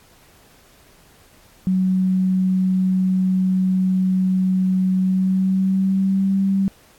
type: tone with pitch glide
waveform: sine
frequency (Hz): 186.6 to 194.3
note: F#3 to G3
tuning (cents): +15 to -15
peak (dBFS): -15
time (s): 1.67-6.68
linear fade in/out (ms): 0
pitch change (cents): +70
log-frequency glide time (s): 4.99-6.37
effects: pink hiss -52 dBFS RMS until 6.98 s + AAC 64 kbps